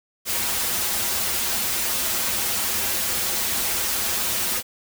white noise with comb filter, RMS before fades -24 dBFS, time 0.25-4.63 s, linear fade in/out 50 ms, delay 6.8 ms, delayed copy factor -0.95, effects none

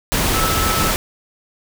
sine tone in noise, 1309 Hz, E6, 13 cents flat, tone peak -21 dBFS, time 0.34-0.91 s, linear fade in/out 0 ms, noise pink, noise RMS -18 dBFS, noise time 0.12-0.96 s, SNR -6 dB, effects none

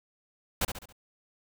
pink noise with echo, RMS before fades -27 dBFS, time 0.61-0.65 s, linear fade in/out 5 ms, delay 69 ms, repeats 4, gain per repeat -7 dB, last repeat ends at 0.926 s, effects none

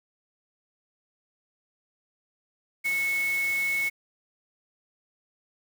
sine tone in noise, 2200 Hz, C#7, 14 cents flat, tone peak -24 dBFS, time 2.84-3.9 s, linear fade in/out 20 ms, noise white, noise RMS -39 dBFS, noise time 2.84-3.9 s, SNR +12 dB, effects none

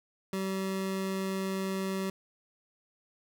25% pulse tone, 191.6 Hz, G3, 39 cents flat, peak -27 dBFS, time 0.33-2.1 s, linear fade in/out 2 ms, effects none

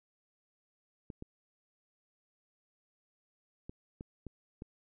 clicks, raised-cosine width 3 ms, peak -30 dBFS, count 6, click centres 1.102 / 1.224 / 3.695 / 4.009 / 4.267 / 4.621 s, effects none

